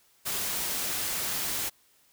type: noise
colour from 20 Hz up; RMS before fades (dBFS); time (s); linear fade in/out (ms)
white; -31; 0.25-1.7; 20
effects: white hiss -64 dBFS RMS until 2.12 s